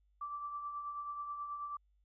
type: tone with tremolo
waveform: sine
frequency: 1167 Hz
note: D6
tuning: 11 cents flat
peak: -37 dBFS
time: 0.21-1.77 s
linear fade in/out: 5 ms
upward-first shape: triangle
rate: 9.3 Hz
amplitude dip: 50%
effects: added 50 Hz sine -69 dBFS peak until 2.04 s